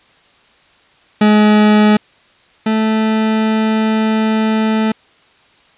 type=tone pair in turn; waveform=40% pulse; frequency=211.4 / 219.1 Hz; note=G#3 / A3; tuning=+31 / -7 cents; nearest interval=minor second; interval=62 cents; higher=second; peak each=-6 / -11 dBFS; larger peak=first; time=1.21-1.97 / 2.66-4.92 s; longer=second; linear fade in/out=5 ms; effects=white hiss -50 dBFS RMS until 5.77 s + resampled to 8000 Hz